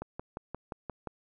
click train, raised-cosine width 1 ms, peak -23 dBFS, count 7, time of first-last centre 0.02-1.073 s, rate 5.7 Hz, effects none

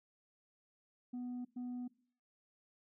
sine tone bursts at uneven times, 246.9 Hz, B3, in tune, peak -37 dBFS, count 2, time 1.13-1.45 / 1.56-1.88 s, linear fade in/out 10 ms, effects noise-tail reverb RT60 0.5 s tail -22 dB re dry + tanh soft clip ceiling -39 dBFS

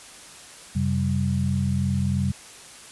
sine tone cluster, 90.2 / 133.2 / 193.7 Hz, F#2 / C3 / G3, -44 / +31 / -20 cents, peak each -25 dBFS, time 0.75-2.32 s, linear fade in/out 10 ms, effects white hiss -44 dBFS RMS until 2.91 s + resampled to 24000 Hz

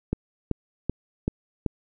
click train, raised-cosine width 3 ms, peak -11 dBFS, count 5, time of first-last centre 0.13-1.663 s, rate 2.61 Hz, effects none

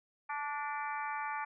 harmonic tone with a mistuned harmonic, 291 Hz, D4, 16 cents flat, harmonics 3 / 4 / 5 / 6 / 7 / 8, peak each -38 / -41 / -44 / -45 / -49 / -46 dBFS, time 0.29-1.45 s, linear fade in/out 10 ms, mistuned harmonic 6, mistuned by +31 cents, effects none

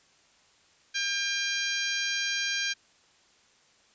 harmonic tone with a mistuned harmonic, 801 Hz, G5, 37 cents sharp, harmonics 2 / 3 / 4 / 5 / 6 / 7 / 8, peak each -32 / -34 / -35 / -36 / -37 / -37 / -38 dBFS, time 0.94-2.74 s, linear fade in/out 20 ms, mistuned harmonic 6, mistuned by -26 cents, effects white hiss -62 dBFS RMS until 3.94 s + resampled to 16000 Hz

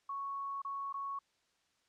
sine tone with dropouts, 1108.7 Hz, C#6, in tune, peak -37 dBFS, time 0.09-1.19 s, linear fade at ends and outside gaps 5 ms, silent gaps 0.619-0.648 / 0.927-0.94 s, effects white hiss -75 dBFS RMS until 1.88 s + low-pass 6000 Hz 12 dB/octave

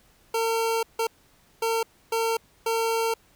25% pulse tone bursts at uneven times, 454.2 Hz, A#4, 45 cents flat, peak -19 dBFS, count 5, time 0.34-0.83 / 0.99-1.07 / 1.62-1.83 / 2.12-2.37 / 2.66-3.14 s, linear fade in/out 5 ms, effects pink hiss -60 dBFS RMS until 3.35 s

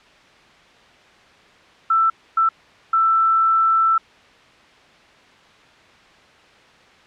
sine tone bursts at uneven times, 1329 Hz, E6, 14 cents sharp, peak -13 dBFS, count 3, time 1.9-2.1 / 2.37-2.49 / 2.93-3.98 s, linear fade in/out 5 ms, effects white hiss -49 dBFS RMS until 7.06 s + low-pass 3000 Hz 12 dB/octave

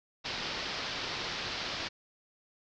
white low-pass noise, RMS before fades -37 dBFS, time 0.24-1.89 s, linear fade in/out 20 ms, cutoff 5200 Hz, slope 48 dB/octave, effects none

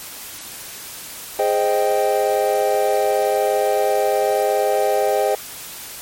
triangle chord, Ab major seventh, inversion none, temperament equal, 415.3 / 523.3 / 622.3 / 784 Hz, Ab4 / C5 / Eb5 / G5, 0 / 0 / 0 / 0 cents, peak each -19 dBFS, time 1.39-5.35 s, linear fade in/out 2 ms, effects white hiss -34 dBFS RMS until 6.01 s + MP3 64 kbps

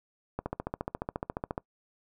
click train, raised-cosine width 1 ms, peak -18 dBFS, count 18, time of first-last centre 0.39-1.579 s, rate 14.3 Hz, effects noise-tail reverb RT60 0.1 s tail -23 dB re dry

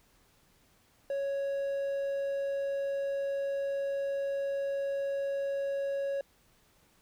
triangle tone, 554.4 Hz, C#5, in tune, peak -28 dBFS, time 1.1-6.21 s, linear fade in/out 2 ms, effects pink hiss -66 dBFS RMS until 7.01 s

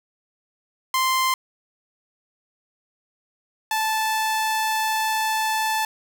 sawtooth tone pair in turn, 1044 / 875.7 Hz, C6 / A5, -4 / -8 cents, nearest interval minor third, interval 304 cents, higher first, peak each -15 / -17 dBFS, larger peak first, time 0.94-1.34 / 3.71-5.85 s, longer second, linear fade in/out 2 ms, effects none

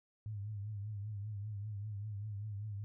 sine tone with vibrato, 103.83 Hz, G#2, in tune, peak -39 dBFS, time 0.26-2.84 s, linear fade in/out 0 ms, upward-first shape triangle, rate 5.1 Hz, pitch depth 95 cents each way, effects none

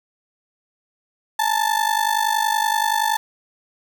35% pulse ring-modulated tone, 879 Hz, A5, 2 cents flat, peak -13 dBFS, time 1.39-3.17 s, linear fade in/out 0 ms, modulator 25.3 Hz, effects none

